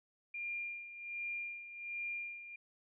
sine tone with tremolo, 2400 Hz, D7, 37 cents sharp, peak -37 dBFS, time 0.34-2.56 s, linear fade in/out 5 ms, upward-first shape sine, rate 1.3 Hz, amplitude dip 70%, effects none

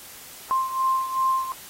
sine beating tone pair, 1051 / 1053.6 Hz, C6 / C6, +7 / +12 cents, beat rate 2.6 Hz, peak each -22 / -27 dBFS, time 0.51-1.52 s, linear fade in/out 0 ms, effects white hiss -43 dBFS RMS until 1.69 s + AAC 48 kbps

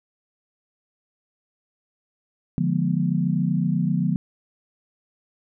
sine chord, D diminished seventh, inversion none, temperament equal with one note detuned, 146.83 / 174.61 / 207.7 / 241.2 Hz, D3 / F3 / Ab3 / Cb4, 0 / 0 / 0 / -41 cents, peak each -25 / -22 / -28 / -27 dBFS, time 2.58-4.16 s, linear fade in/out 0 ms, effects none

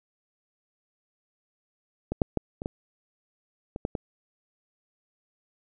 clicks, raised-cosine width 2 ms, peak -15 / -7 / -11 / -21 / -16 / -20 / -14 / -16 dBFS, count 8, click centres 2.12 / 2.218 / 2.373 / 2.619 / 2.659 / 3.761 / 3.851 / 3.952 s, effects none

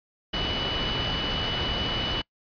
sine tone in noise, 2960 Hz, F#7, in tune, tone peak -29 dBFS, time 0.33-2.22 s, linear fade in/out 10 ms, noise pink, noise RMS -29 dBFS, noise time 0.33-2.22 s, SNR -3 dB, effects noise-tail reverb RT60 0.1 s tail -25 dB re dry + resampled to 11025 Hz

